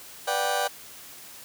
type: chord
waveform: 30% pulse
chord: G major seventh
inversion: first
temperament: just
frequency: 490 / 588 / 735 / 784 Hz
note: B4 / D5 / F#5 / G5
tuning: -14 / +2 / -12 / 0 cents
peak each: -30 / -27 / -29 / -25 dBFS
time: 0.27-0.68 s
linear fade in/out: 10 ms
effects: white hiss -45 dBFS RMS until 1.44 s + high-pass 60 Hz 12 dB/octave